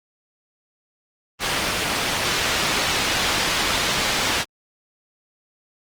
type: low-pass noise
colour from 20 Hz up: white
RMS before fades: -22 dBFS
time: 1.39-4.45 s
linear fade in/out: 50 ms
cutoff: 4200 Hz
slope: 12 dB/octave
effects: Opus 24 kbps